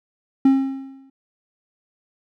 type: tone with exponential decay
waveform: triangle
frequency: 268.9 Hz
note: C4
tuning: 47 cents sharp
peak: -7 dBFS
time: 0.45-1.1 s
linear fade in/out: 5 ms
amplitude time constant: 140 ms
effects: none